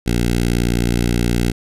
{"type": "tone with notch filter", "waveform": "10% pulse", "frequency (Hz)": 59.1, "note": "A#1", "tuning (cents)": 24, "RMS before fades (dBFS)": -17, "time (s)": [0.06, 1.52], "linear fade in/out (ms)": 10, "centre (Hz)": 1000, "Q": 0.84, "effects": ["resampled to 32000 Hz"]}